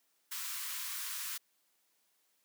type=high-pass noise; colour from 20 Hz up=white; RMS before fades=-40 dBFS; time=0.31-1.38 s; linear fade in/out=10 ms; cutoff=960 Hz; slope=96 dB/octave; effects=white hiss -75 dBFS RMS until 2.44 s + high-pass 200 Hz 12 dB/octave